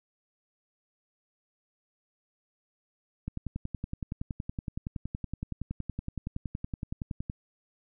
click train, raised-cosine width 5 ms, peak -21 dBFS, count 44, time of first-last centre 3.28-7.299 s, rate 10.7 Hz, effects none

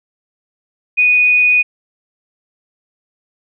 sine tone, 2477 Hz, D#7, 8 cents flat, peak -8 dBFS, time 0.97-1.63 s, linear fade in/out 20 ms, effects none

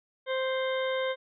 harmonic tone, 523.3 Hz, C5, in tune, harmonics 1 / 2 / 3 / 4 / 6 / 7, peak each -28 / -37 / -38 / -38 / -42 / -42 dBFS, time 0.26-1.16 s, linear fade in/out 50 ms, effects none

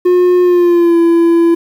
triangle tone with pitch glide, 359 to 336.9 Hz, F4 to E4, +48 to +38 cents, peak -4 dBFS, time 0.05-1.55 s, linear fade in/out 10 ms, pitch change -110 cents, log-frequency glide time 0.42-0.98 s, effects 7-bit

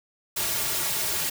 white noise with comb filter, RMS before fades -27 dBFS, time 0.36-1.3 s, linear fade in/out 10 ms, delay 3.9 ms, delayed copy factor -0.95, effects none

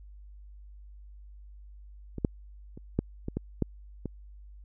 clicks, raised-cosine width 3 ms, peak -23 / -11 / -30 / -12 / -20 / -17 / -13 / -20 dBFS, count 8, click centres 2.183 / 2.248 / 2.775 / 2.99 / 3.284 / 3.37 / 3.623 / 4.057 s, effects added 50 Hz sine -46 dBFS peak until 4.64 s

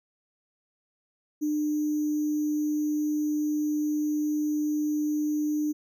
sine tone with sample-and-hold, 300.8 Hz, D4, 42 cents sharp, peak -24 dBFS, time 1.41-5.73 s, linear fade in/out 20 ms, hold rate 6300 Hz, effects none

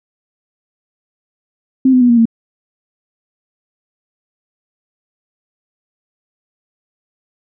sine tone with pitch steps, 262.2 / 253.3 / 244.6 / 236.3 / 228.3 Hz, C4 / B3 / B3 / A#3 / A#3, +4 / +44 / -16 / +24 / -36 cents, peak -6 dBFS, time 1.85-2.255 s, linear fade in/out 5 ms, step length 81 ms, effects none

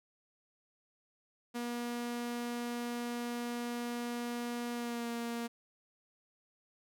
sawtooth tone with pitch glide, 239.5 to 234.6 Hz, A#3 to A#3, +47 to +11 cents, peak -32 dBFS, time 1.54-5.48 s, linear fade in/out 20 ms, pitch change -36 cents, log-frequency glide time 4.73-5.08 s, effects none

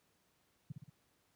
sine tone with echo, 142.9 Hz, D3, 47 cents flat, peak -38 dBFS, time 0.7-0.72 s, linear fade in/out 5 ms, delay 59 ms, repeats 3, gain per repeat -4 dB, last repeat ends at 0.897 s, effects pink hiss -75 dBFS RMS until 1.35 s + high-pass 80 Hz 12 dB/octave

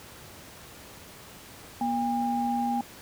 sine tone pair together, 240 / 807.3 Hz, B3 / G#5, -49 / -49 cents, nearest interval octave + major sixth, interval 2100 cents, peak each -28 / -27 dBFS, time 1.81-2.81 s, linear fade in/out 2 ms, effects pink hiss -47 dBFS RMS until 3.01 s + high-pass 60 Hz 12 dB/octave

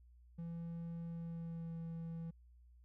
triangle tone with pitch glide, 167.9 to 165.4 Hz, E3 to E3, +32 to +6 cents, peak -40 dBFS, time 0.38-2.31 s, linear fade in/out 10 ms, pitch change -26 cents, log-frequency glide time 1.05-1.77 s, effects added 60 Hz sine -60 dBFS peak until 2.84 s

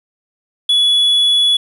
triangle tone, 3400 Hz, G#7, 40 cents sharp, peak -8 dBFS, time 0.69-1.57 s, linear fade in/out 5 ms, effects resampled to 32000 Hz + 7-bit

